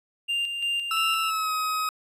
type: tone with tremolo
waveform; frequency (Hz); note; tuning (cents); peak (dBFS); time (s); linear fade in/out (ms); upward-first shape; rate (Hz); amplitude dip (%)
triangle; 2794; F7; 0; -22; 0.28-1.31; 20; square; 2.9; 45
type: tone with pitch glide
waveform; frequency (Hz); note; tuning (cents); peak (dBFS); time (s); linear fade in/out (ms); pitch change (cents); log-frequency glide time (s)
40% pulse; 1318.5 to 1266.3; E6 to D#6; 0 to +30; -24; 0.91-1.89; 2; -70; 1.22-1.52
effects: resampled to 32000 Hz